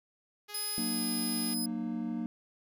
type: tone with pitch glide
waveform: 5% pulse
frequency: 415.3 to 407.9 Hz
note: G#4 to G#4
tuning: 0 to -31 cents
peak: -32 dBFS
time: 0.48-1.55 s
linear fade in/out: 20 ms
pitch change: -31 cents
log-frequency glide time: 0.91-1.03 s
type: tone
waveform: 15% pulse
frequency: 5040 Hz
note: D#8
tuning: 21 cents sharp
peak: -28 dBFS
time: 0.54-1.66 s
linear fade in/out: 5 ms
type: chord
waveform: triangle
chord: D# minor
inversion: first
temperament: equal with one note detuned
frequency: 185 / 233.1 / 304.9 Hz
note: F#3 / A#3 / D#4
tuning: 0 / 0 / -35 cents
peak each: -38 / -32 / -37 dBFS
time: 0.78-2.26 s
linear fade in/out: 0 ms
effects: none